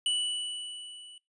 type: tone with level ramp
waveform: square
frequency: 2960 Hz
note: F#7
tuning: in tune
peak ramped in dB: -25 to -48 dBFS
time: 0.06-1.18 s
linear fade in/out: 2 ms
effects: noise-tail reverb RT60 0.2 s tail -22 dB re dry + resampled to 24000 Hz